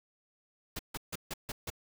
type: noise bursts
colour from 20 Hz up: pink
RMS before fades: -38 dBFS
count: 6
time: 0.76-1.702 s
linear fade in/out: 5 ms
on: 32 ms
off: 150 ms
effects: none